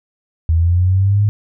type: linear sweep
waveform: sine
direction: up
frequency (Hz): 79.8 to 105.4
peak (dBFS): -10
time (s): 0.49-1.29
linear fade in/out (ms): 0
effects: none